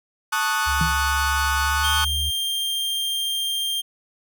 40% pulse chord, D# half-diminished seventh, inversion second, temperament equal, 880 / 1108.7 / 1244.5 / 1480 Hz, A5 / C#6 / D#6 / F#6, 0 / 0 / 0 / 0 cents, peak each -26 / -27 / -26 / -23 dBFS, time 0.32-2.05 s, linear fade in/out 10 ms
sine tone with pitch glide, 69.3 to 76.01 Hz, C#2 to D#2, 0 to -40 cents, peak -25 dBFS, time 0.66-2.31 s, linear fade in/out 20 ms, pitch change +160 cents, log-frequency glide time 1.59-2.07 s
sine tone with exponential decay, 160.7 Hz, E3, 44 cents flat, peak -17 dBFS, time 0.81-1.01 s, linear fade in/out 2 ms, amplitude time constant 43 ms
45% pulse tone, 3187 Hz, G7, 28 cents sharp, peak -22 dBFS, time 1.83-3.82 s, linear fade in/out 20 ms
effects none

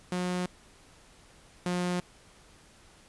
sawtooth tone pair in turn, 180 / 178.34 Hz, F#3 / F3, -47 / +37 cents, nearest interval unison, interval 16 cents, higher first, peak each -25 / -24 dBFS, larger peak second, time 0.12-0.46 / 1.66-2 s, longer neither, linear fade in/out 2 ms, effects pink hiss -57 dBFS RMS until 3.08 s + resampled to 24000 Hz

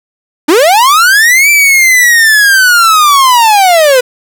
45% pulse linear two-way sweep, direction up then down, 277.2 to 2349 to 485.5 Hz, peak -3 dBFS, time 0.48-4.01 s, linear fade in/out 10 ms, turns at 1.5 s, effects none

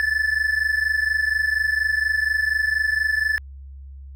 triangle tone pair together, 1735.8 / 1760 Hz, A6 / A6, -24 / 0 cents, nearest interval unison, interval 24 cents, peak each -19 / -21 dBFS, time 0-3.38 s, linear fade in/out 0 ms, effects added 68 Hz sine -36 dBFS peak until 4.15 s

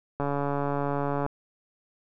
click train, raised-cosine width 1 ms, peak -15 dBFS, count 152, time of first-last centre 0.2-1.263 s, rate 142 Hz, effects none

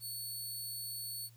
10% pulse tone, 4435 Hz, C#8, in tune, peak -33 dBFS, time 0-1.3 s, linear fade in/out 50 ms, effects added 116 Hz sine -57 dBFS peak until 1.36 s + white hiss -67 dBFS RMS until 1.36 s

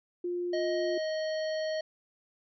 sine tone, 352.8 Hz, F4, 18 cents sharp, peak -30 dBFS, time 0.24-0.98 s, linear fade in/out 5 ms
harmonic tone, 627 Hz, D#5, 13 cents sharp, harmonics 1 / 3 / 5 / 7 / 9, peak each -30 / -42 / -47 / -43 / -54 dBFS, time 0.53-1.81 s, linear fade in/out 5 ms
effects none

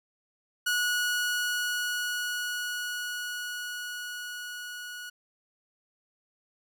sawtooth tone with level ramp, 1460 Hz, F#6, 24 cents flat, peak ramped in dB -21 to -35 dBFS, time 0.66-5.1 s, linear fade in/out 10 ms, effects none

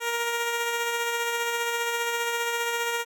10% pulse tone with tremolo, 469.5 Hz, A#4, 12 cents sharp, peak -16 dBFS, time 0-3.05 s, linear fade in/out 50 ms, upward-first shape sine, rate 15 Hz, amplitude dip 30%, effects none

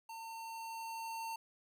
square tone with level ramp, 906 Hz, A#5, 50 cents flat, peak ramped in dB -46 to -40 dBFS, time 0.09-1.36 s, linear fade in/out 5 ms, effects 13-bit

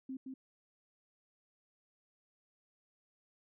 sine tone with echo, 263.2 Hz, C4, 10 cents sharp, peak -39 dBFS, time 0.09-0.17 s, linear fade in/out 5 ms, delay 170 ms, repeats 1, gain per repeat -3 dB, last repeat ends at 0.34 s, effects none

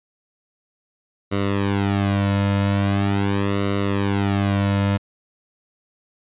sawtooth tone with flanger, 99.6 Hz, G2, 28 cents sharp, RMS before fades -20 dBFS, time 1.31-4.98 s, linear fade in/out 20 ms, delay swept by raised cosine 1.2 to 2.6 ms, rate 0.42 Hz, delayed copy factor -1, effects resampled to 8000 Hz

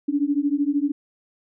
sine beating tone pair, 280.9 / 293.9 Hz, C#4 / D4, +23 / +1 cents, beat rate 13 Hz, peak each -22 dBFS, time 0.08-0.92 s, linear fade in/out 10 ms, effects none

